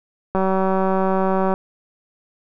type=click train; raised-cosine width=1 ms; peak=-7 dBFS; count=227; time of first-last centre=0.35-1.539 s; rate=190 Hz; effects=none